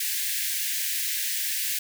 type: high-pass noise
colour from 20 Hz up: white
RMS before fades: -28 dBFS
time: 0-1.79 s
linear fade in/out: 5 ms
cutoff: 1600 Hz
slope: 96 dB/octave
effects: none